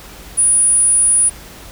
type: tone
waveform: sine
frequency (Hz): 9740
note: D#9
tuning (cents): -38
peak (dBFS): -9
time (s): 0.37-1.3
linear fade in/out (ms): 20
effects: added 50 Hz sine -41 dBFS peak until 1.71 s + pink hiss -37 dBFS RMS until 1.71 s